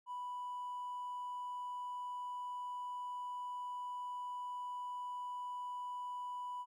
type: tone with hard clipping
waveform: triangle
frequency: 987.8 Hz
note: B5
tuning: in tune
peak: -40 dBFS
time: 0.06-6.66 s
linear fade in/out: 50 ms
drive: 2 dB
effects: none